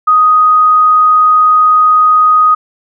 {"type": "tone", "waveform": "sine", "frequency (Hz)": 1248, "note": "D#6", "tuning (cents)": 5, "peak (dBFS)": -4, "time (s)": [0.07, 2.55], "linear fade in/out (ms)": 10, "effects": []}